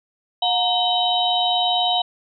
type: tone cluster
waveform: sine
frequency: 721 / 929 / 3051 / 3816 Hz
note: F#5 / A#5 / G7 / A#7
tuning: -45 / -6 / -48 / +40 cents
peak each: -20 / -29 / -23 / -22 dBFS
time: 0.42-2.02 s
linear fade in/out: 5 ms
effects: none